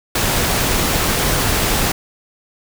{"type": "noise", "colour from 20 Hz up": "pink", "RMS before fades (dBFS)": -17, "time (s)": [0.15, 1.92], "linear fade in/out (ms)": 5, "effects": []}